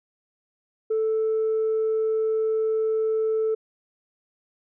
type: tone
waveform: sine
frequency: 440 Hz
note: A4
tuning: in tune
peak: -19 dBFS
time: 0.9-3.55 s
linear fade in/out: 10 ms
effects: tanh soft clip ceiling -18 dBFS